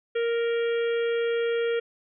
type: harmonic tone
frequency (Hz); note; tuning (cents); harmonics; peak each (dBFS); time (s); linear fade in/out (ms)
466.2; A#4; 0; 1 / 3 / 4 / 5 / 6 / 7; -23 / -36 / -39 / -40 / -44 / -42; 0.15-1.8; 10
effects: none